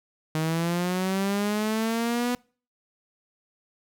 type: linear sweep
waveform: sawtooth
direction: up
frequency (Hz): 155.56 to 246.9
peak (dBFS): -20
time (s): 0.35-2.35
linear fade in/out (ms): 0
effects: noise-tail reverb RT60 0.4 s tail -25 dB re dry